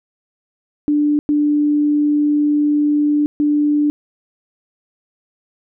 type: tone bursts at uneven times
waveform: sine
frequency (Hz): 295.2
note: D4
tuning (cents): +9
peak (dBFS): -12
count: 3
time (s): 0.88-1.19 / 1.29-3.26 / 3.4-3.9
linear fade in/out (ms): 0
effects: none